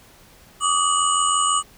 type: tone cluster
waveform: sine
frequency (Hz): 1149 / 1235 / 2933 / 6930 / 8150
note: D6 / D#6 / F#7 / A8 / C9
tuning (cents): -38 / -13 / -16 / -27 / -47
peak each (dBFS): -21 / -22 / -25 / -27 / -24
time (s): 0.6-1.63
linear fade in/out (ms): 50
effects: pink hiss -50 dBFS RMS until 1.77 s